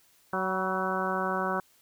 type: harmonic tone with a mistuned harmonic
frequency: 187.5 Hz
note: F#3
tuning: 23 cents sharp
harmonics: 1 / 2 / 3 / 4 / 5 / 6 / 7 / 8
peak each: -35 / -35 / -35 / -35 / -35 / -35 / -35 / -35 dBFS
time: 0.33-1.6 s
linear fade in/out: 2 ms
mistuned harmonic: 5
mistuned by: +44 cents
effects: white hiss -63 dBFS RMS until 1.81 s